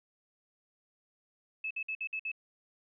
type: tone bursts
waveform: sine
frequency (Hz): 2602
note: E7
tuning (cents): -23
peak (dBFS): -33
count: 6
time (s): 1.64-2.317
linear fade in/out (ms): 5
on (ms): 67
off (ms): 55
effects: none